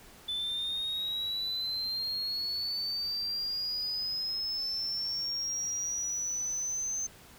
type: linear sweep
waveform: sine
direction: up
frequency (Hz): 3494 to 6260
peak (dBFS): -29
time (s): 0.28-7.07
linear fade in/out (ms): 10
effects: tanh soft clip ceiling -29 dBFS + pink hiss -54 dBFS RMS until 7.38 s